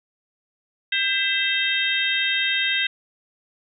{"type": "harmonic tone with a mistuned harmonic", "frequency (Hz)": 530, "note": "C5", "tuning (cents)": 22, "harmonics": [3, 4, 5, 6, 7], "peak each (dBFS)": [-26, -26, -26, -26, -26], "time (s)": [0.92, 2.87], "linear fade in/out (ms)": 5, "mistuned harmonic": 4, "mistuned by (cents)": -87, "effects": []}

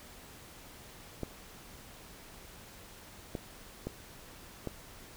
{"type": "clicks", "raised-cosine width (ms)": 2, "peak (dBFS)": -22, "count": 4, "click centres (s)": [1.233, 3.352, 3.87, 4.673], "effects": ["pink hiss -52 dBFS RMS until 5.16 s"]}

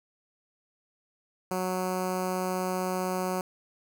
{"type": "tone with notch filter", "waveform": "10% pulse", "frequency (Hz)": 184.4, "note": "F#3", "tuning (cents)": -6, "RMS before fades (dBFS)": -30, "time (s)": [1.51, 3.41], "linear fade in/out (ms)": 2, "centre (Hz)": 3300, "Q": 0.91, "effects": []}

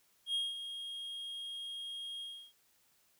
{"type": "tone with ADSR envelope", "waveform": "triangle", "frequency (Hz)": 3256, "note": "G#7", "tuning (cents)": -35, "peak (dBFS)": -29, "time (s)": [0.26, 2.53], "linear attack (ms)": 82, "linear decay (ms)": 200, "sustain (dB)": -10, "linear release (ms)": 320, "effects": ["white hiss -71 dBFS RMS until 3.19 s"]}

